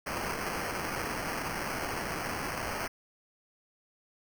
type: noise with sample-and-hold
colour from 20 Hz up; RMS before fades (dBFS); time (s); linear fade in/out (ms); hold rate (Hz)
blue; -35; 0.06-2.88; 10; 3675
effects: none